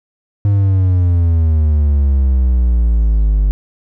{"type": "exponential sweep", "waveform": "triangle", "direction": "down", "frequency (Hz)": [102.4, 49.03], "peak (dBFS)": -7, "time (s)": [0.45, 3.51], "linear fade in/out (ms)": 0, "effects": []}